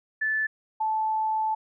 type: tone pair in turn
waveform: sine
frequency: 1746 / 873 Hz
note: A6 / A5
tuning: -14 / -14 cents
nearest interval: octave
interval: 1200 cents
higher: first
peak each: -23 dBFS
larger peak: neither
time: 0.21-0.47 / 0.8-1.55 s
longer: second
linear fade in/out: 10 ms
effects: none